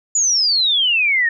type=exponential sweep; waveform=sine; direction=down; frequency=7040 to 1805 Hz; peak=-13 dBFS; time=0.15-1.29 s; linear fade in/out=5 ms; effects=none